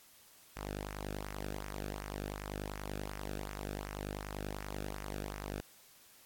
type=tone with flanger; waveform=sawtooth; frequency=50.3 Hz; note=G1; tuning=45 cents sharp; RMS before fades=-42 dBFS; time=0.56-5.61 s; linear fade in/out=10 ms; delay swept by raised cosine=0.24 to 1.01 ms; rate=2.7 Hz; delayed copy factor=-0.65; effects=white hiss -61 dBFS RMS until 6.25 s + AAC 64 kbps